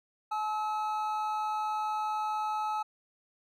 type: tone pair together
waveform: triangle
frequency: 855.5 / 1291 Hz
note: A5 / E6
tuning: -49 / -37 cents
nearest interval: perfect fifth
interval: 712 cents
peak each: -29 / -33 dBFS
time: 0.31-2.83 s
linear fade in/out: 10 ms
effects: none